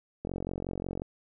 click train, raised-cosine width 2 ms, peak -21 dBFS, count 36, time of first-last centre 0.25-1.019 s, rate 45.5 Hz, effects none

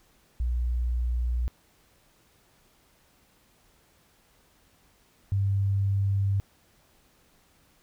sine tone pair in turn, 60.3 / 98.68 Hz, B1 / G2, -41 / +12 cents, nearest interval major sixth, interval 853 cents, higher second, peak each -24 / -22 dBFS, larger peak second, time 0.4-1.48 / 5.32-6.4 s, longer neither, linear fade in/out 0 ms, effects pink hiss -63 dBFS RMS until 7.82 s

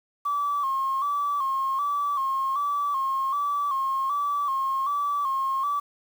sine tone with vibrato, 1113 Hz, C#6, 7 cents sharp, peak -22 dBFS, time 0.25-5.8 s, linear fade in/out 10 ms, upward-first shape square, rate 1.3 Hz, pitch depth 62 cents each way, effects tanh soft clip ceiling -19 dBFS + 8-bit

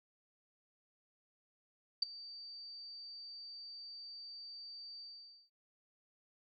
sine tone with ADSR envelope, 4628 Hz, D8, 26 cents flat, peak -26 dBFS, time 2.02-5.5 s, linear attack 6 ms, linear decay 12 ms, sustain -21 dB, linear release 500 ms, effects none

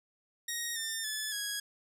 10% pulse tone with pitch steps, 1876 / 1800.6 / 1728.3 / 1658.8 Hz, A#6 / A6 / A6 / G#6, +11 / +39 / -31 / -3 cents, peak -25 dBFS, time 0.48-1.6 s, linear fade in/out 5 ms, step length 280 ms, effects none

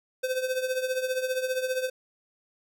square tone with tremolo, 514 Hz, C5, 31 cents flat, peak -24 dBFS, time 0.23-1.9 s, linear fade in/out 10 ms, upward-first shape triangle, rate 15 Hz, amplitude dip 75%, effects none

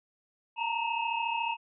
sine tone cluster, 900 / 934 / 2592 / 2807 Hz, A5 / A#5 / E7 / F7, +39 / +3 / -30 / +8 cents, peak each -35 / -31 / -35 / -39 dBFS, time 0.56-1.57 s, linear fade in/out 50 ms, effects none

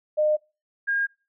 sine tone pair in turn, 609 / 1620.7 Hz, D#5 / G#6, -37 / -43 cents, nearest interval octave + perfect fourth, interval 1694 cents, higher second, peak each -18 / -21 dBFS, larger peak first, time 0.17-0.37 / 0.87-1.07 s, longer neither, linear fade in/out 20 ms, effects noise-tail reverb RT60 0.3 s tail -24 dB re dry

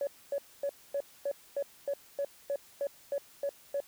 sine tone bursts, 563 Hz, C#5, 27 cents sharp, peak -28 dBFS, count 13, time 0.01-3.803 s, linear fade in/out 2 ms, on 61 ms, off 250 ms, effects tanh soft clip ceiling -25 dBFS + white hiss -58 dBFS RMS until 3.87 s

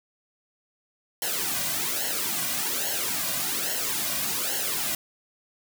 white noise with flanger, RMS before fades -28 dBFS, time 1.22-4.95 s, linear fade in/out 2 ms, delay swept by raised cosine 0.82 to 2.32 ms, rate 1.2 Hz, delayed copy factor -0.75, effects none

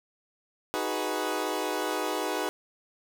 20% pulse chord, G# minor seventh, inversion second, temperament equal, 311.1 / 370 / 415.3 / 493.9 Hz, D#4 / F#4 / G#4 / B4, 0 / 0 / 0 / 0 cents, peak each -29 dBFS, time 0.74-2.49 s, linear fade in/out 0 ms, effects none

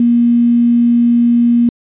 sine tone with quantisation, 237.4 Hz, A#3, 32 cents sharp, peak -7 dBFS, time 0-1.69 s, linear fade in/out 2 ms, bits 6, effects resampled to 8000 Hz

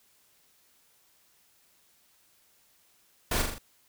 pink noise with echo, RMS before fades -28 dBFS, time 3.31-3.42 s, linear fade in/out 5 ms, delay 41 ms, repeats 4, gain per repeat -4 dB, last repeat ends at 3.584 s, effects white hiss -65 dBFS RMS until 3.88 s

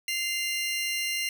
sawtooth tone pair together, 2083 / 2794 Hz, C7 / F7, -8 / 0 cents, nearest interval perfect fourth, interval 508 cents, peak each -27 / -27 dBFS, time 0.08-1.29 s, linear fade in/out 2 ms, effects none

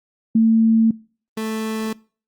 sine / 30% pulse tone pair in turn, 224.4 / 219.8 Hz, A3 / A3, +34 / -2 cents, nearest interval unison, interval 36 cents, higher first, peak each -11 / -20 dBFS, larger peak first, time 0.35-0.91 / 1.37-1.93 s, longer neither, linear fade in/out 5 ms, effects noise-tail reverb RT60 0.4 s tail -23 dB re dry + Opus 32 kbps

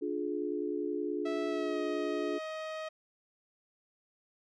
sine chord, D diminished, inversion none, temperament just, 293.7 / 352.4 / 422.9 Hz, D4 / F4 / Ab4, 0 / +16 / +31 cents, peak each -36 dBFS, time 0.01-2.39 s, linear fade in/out 20 ms
sawtooth tone with pitch glide, 655 to 629.4 Hz, E5 to D#5, -11 to +20 cents, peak -33 dBFS, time 1.25-2.89 s, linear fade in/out 10 ms, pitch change -69 cents, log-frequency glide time 1.48-1.8 s
effects low-pass 4000 Hz 12 dB/octave

